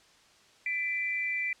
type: tone pair together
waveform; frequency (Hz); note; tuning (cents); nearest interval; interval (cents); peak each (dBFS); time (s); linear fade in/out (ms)
sine; 1999.3 / 2349; B6 / D7; +21 / 0; minor third; 279; -32 / -31; 0.66-1.53; 2
effects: white hiss -60 dBFS RMS until 1.6 s + low-pass 6000 Hz 12 dB/octave